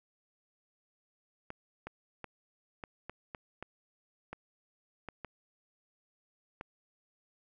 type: clicks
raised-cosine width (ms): 0.5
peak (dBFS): -26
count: 11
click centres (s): 1.504 / 1.87 / 2.243 / 2.838 / 3.096 / 3.348 / 3.626 / 4.33 / 5.087 / 5.247 / 6.611
effects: none